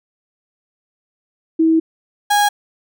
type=tone pair in turn; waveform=sine / 35% pulse; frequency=323.1 / 823.6 Hz; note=E4 / G#5; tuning=-35 / -15 cents; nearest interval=octave + major third; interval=1620 cents; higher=second; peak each=-10 dBFS; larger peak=neither; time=1.59-1.8 / 2.3-2.49 s; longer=first; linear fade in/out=10 ms; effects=none